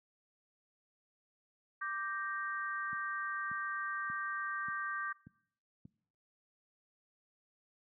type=chord; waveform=sine; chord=G minor; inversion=second; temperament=equal; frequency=1174.7 / 1568 / 1864.7 Hz; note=D6 / G6 / Bb6; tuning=0 / 0 / 0 cents; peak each=-39 / -39 / -44 dBFS; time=1.81-5.13 s; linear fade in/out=10 ms
type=click train; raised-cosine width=5 ms; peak=-35 dBFS; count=6; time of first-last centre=2.93-5.854 s; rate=1.71 Hz
effects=noise-tail reverb RT60 0.7 s tail -22 dB re dry + high-pass 150 Hz 12 dB/octave